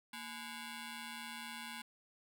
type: ring-modulated tone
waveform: 10% pulse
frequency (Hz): 620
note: D#5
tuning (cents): -6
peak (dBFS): -33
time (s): 0.13-1.82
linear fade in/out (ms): 5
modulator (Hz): 388
effects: none